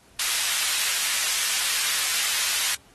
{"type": "high-pass noise", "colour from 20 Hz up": "pink", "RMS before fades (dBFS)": -25, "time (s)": [0.19, 2.75], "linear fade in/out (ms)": 5, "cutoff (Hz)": 2100, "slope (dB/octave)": 12, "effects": ["pink hiss -56 dBFS RMS until 2.94 s", "AAC 32 kbps"]}